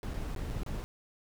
brown noise with dropouts, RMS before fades -36 dBFS, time 0.03-0.84 s, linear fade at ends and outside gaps 0 ms, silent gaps 0.136-0.141 / 0.349-0.362 / 0.501-0.508 / 0.633-0.663 s, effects none

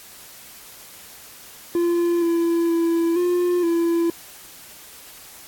triangle tone with pitch steps, 344.3 / 337.4 / 334.6 / 354.1 / 337.2 Hz, F4 / E4 / E4 / F4 / E4, -25 / +40 / +26 / +24 / +39 cents, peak -15 dBFS, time 1.75-4.1 s, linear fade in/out 2 ms, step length 470 ms, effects white hiss -43 dBFS RMS until 5.47 s + AAC 64 kbps

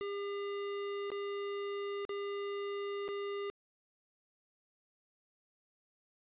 square tone with dropouts, 402.7 Hz, G4, 47 cents sharp, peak -37 dBFS, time 0.01-3.5 s, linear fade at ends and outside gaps 0 ms, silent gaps 1.103-1.117 / 2.051-2.093 / 3.08-3.087 s, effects resampled to 8000 Hz

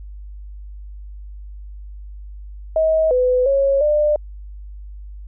sine tone with pitch steps, 636 / 503 / 550 / 598 Hz, D#5 / B4 / C#5 / D5, +38 / +32 / -14 / +31 cents, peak -13 dBFS, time 2.76-4.16 s, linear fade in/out 2 ms, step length 350 ms, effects added 50 Hz sine -32 dBFS peak until 5.27 s

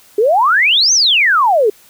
sine exponential two-way sweep, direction up then down, 395.4 to 6380 to 395.4 Hz, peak -8 dBFS, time 0.18-1.7 s, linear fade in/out 5 ms, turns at 0.93 s, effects white hiss -46 dBFS RMS until 1.89 s

